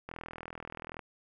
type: click train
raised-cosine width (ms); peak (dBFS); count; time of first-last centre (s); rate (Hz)
0.5; -26; 38; 0.09-0.992; 41
effects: none